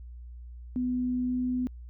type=tone pair in turn; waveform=sine; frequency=250 / 251.1 Hz; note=B3 / B3; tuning=+21 / +29 cents; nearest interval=unison; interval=8 cents; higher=second; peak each=-26 / -26 dBFS; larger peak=neither; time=0.76-1.3 / 1.3-1.67 s; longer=first; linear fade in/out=0 ms; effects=added 60 Hz sine -41 dBFS peak until 1.89 s